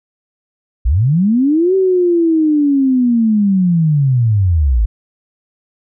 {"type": "linear two-way sweep", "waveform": "sine", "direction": "up then down", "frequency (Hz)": [49.54, 385.5, 49.54], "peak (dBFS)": -9, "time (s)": [0.85, 4.86], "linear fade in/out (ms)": 10, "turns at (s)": 1.75, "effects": []}